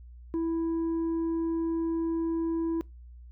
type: tone with tanh clipping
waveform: sine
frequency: 329.6 Hz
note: E4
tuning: in tune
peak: -27 dBFS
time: 0.34-2.81 s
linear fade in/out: 0 ms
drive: 3 dB
effects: noise-tail reverb RT60 0.2 s tail -23 dB re dry + added 60 Hz sine -45 dBFS peak until 3.31 s